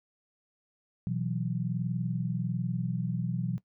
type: chord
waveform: sine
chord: B suspended fourth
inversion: none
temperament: equal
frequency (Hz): 123.47 / 164.81 / 185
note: B2 / E3 / F#3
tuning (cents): 0 / 0 / 0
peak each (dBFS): -33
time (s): 1.07-3.58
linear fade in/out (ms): 0
effects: noise-tail reverb RT60 0.1 s tail -17 dB re dry